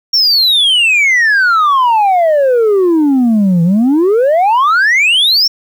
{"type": "exponential two-way sweep", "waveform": "sine", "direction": "down then up", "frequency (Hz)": [5588, 164.2, 5588], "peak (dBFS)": -4, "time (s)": [0.13, 5.48], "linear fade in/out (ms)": 10, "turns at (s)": 3.63, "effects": ["tanh soft clip ceiling -6 dBFS", "7-bit"]}